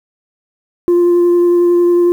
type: tone with vibrato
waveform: sine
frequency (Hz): 349.2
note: F4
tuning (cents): 0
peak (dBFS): -5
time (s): 0.88-2.12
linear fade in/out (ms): 0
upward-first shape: triangle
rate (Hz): 11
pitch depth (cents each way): 12
effects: tanh soft clip ceiling -6 dBFS + 7-bit